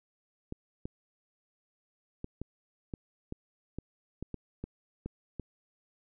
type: clicks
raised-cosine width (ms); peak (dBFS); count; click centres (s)
3; -24; 12; 0.524 / 0.855 / 2.244 / 2.416 / 2.938 / 3.324 / 3.786 / 4.226 / 4.343 / 4.64 / 5.06 / 5.397
effects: none